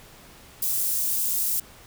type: high-pass noise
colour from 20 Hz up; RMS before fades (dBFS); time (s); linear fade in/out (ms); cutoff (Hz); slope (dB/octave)
white; -25; 0.62-1.6; 5; 8700; 12
effects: pink hiss -49 dBFS RMS until 1.86 s